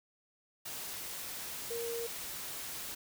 sine tone in noise, 466.2 Hz, A#4, in tune, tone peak -36 dBFS, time 1.7-2.07 s, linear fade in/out 10 ms, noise white, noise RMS -42 dBFS, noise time 0.65-2.95 s, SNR +3 dB, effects none

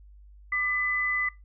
sine tone pair together, 1187 / 2004 Hz, D6 / B6, +18 / +25 cents, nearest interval major sixth, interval 907 cents, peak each -33 / -25 dBFS, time 0.52-1.29 s, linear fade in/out 5 ms, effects noise-tail reverb RT60 0.2 s tail -20 dB re dry + added 50 Hz sine -48 dBFS peak until 1.44 s

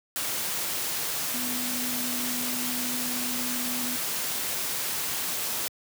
sine tone in noise, 246.9 Hz, B3, in tune, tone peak -34 dBFS, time 1.34-3.96 s, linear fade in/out 0 ms, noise white, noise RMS -30 dBFS, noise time 0.16-5.68 s, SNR -7 dB, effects high-pass 100 Hz 12 dB/octave

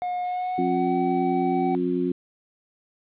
triangle tone with pitch glide, 720 to 758.4 Hz, F#5 to F#5, -47 to +43 cents, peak -23 dBFS, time 0.02-1.75 s, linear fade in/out 0 ms, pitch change +90 cents, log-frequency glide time 0.24-0.96 s
harmonic tone, 89.3 Hz, F2, 39 cents sharp, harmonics 2 / 3 / 4, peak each -29 / -25 / -25 dBFS, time 0.58-2.12 s, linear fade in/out 5 ms
effects resampled to 8000 Hz + 9-bit

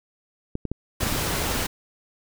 clicks, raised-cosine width 3 ms, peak -15 dBFS, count 6, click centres 0.554 / 0.653 / 0.716 / 1.033 / 1.067 / 1.125 s
pink noise, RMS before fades -26 dBFS, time 1-1.67 s, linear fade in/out 10 ms
effects none

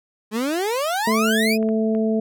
30% pulse exponential sweep, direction up, 206.4 to 2600 Hz, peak -18 dBFS, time 0.31-1.58 s, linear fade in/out 50 ms
harmonic tone, 220 Hz, A3, in tune, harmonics 1 / 2 / 3, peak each -19 / -23 / -27 dBFS, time 1.07-2.2 s, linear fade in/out 5 ms
clicks, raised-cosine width 0.5 ms, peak -25 dBFS, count 5, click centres 1.118 / 1.285 / 1.628 / 1.689 / 1.95 s
effects none

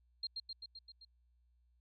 sine tone with echo, 4195 Hz, C8, 4 cents sharp, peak -36 dBFS, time 0.23-0.27 s, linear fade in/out 5 ms, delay 130 ms, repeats 6, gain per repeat -3 dB, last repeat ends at 1.05 s, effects added 60 Hz sine -69 dBFS peak until 1.8 s

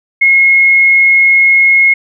sine tone, 2163 Hz, C#7, 43 cents flat, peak -4 dBFS, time 0.21-1.94 s, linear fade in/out 10 ms, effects none

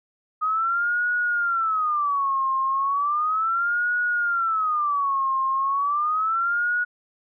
sine tone with vibrato, 1244.5 Hz, D#6, in tune, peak -20 dBFS, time 0.41-6.85 s, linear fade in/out 20 ms, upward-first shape sine, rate 0.35 Hz, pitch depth 270 cents each way, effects none

